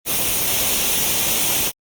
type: noise with comb filter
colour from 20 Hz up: white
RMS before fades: -19 dBFS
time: 0.05-1.72 s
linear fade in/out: 50 ms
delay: 0.32 ms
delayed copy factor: +0.5
effects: Opus 24 kbps